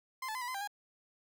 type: tone with pitch steps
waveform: 30% pulse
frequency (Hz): 1040 / 870 / 1020 / 974 / 1026 / 791 / 819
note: C6 / A5 / C6 / B5 / C6 / G5 / G#5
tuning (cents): -11 / -20 / -44 / -24 / -34 / +15 / -24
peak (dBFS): -34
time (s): 0.22-0.675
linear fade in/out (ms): 5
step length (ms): 65
effects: none